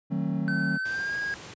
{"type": "chord", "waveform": "triangle", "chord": "D# diminished seventh", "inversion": "none", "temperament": "just", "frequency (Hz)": [155.56, 186.68, 224, 268.8], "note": ["D#3", "F#3", "A3", "C4"], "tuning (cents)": [0, 16, 31, 47], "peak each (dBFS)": [-28, -27, -31, -31], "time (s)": [0.1, 0.78], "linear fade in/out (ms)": 20}
{"type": "tone with pitch glide", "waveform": "triangle", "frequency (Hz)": [1528, 1637.7], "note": ["G6", "G#6"], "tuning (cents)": [-45, -25], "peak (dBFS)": -26, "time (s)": [0.48, 1.34], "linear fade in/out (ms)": 0, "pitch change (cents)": 120, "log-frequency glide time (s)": [0.81, 1.15]}
{"type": "noise", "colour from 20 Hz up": "pink", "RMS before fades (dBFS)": -42, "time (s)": [0.85, 1.54], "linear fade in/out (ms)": 5}
{"effects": ["high-pass 100 Hz 12 dB/octave", "resampled to 16000 Hz"]}